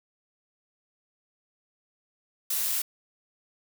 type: noise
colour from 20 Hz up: blue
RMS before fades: -28 dBFS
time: 2.5-2.82 s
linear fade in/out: 5 ms
effects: none